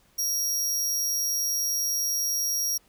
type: tone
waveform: sawtooth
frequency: 5650 Hz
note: F8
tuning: 19 cents sharp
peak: -22 dBFS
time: 0.18-2.78 s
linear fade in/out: 10 ms
effects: pink hiss -62 dBFS RMS until 2.88 s